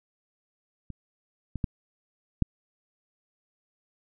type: clicks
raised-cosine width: 5 ms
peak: -26 / -20 / -14 / -9 dBFS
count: 4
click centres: 0.903 / 1.557 / 1.642 / 2.423 s
effects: none